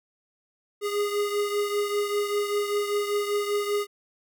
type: beating tone pair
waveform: square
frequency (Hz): 410 / 415.1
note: G#4 / G#4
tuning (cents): -22 / -1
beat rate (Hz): 5.1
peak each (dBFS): -26 / -32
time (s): 0.81-3.87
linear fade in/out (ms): 50
effects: none